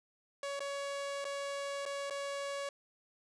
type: tone with dropouts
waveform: sawtooth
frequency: 561 Hz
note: C#5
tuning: 21 cents sharp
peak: -33 dBFS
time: 0.43-2.69 s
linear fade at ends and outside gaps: 2 ms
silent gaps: 0.594-0.604 / 1.244-1.251 / 1.854-1.861 / 2.099-2.107 s
effects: resampled to 22050 Hz + 11-bit